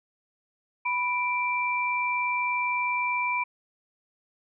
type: tone pair together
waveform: sine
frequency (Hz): 988.3 / 2349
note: B5 / D7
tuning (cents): +1 / 0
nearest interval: octave + minor third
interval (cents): 1499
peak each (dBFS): -27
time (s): 0.85-3.44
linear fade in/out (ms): 10
effects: none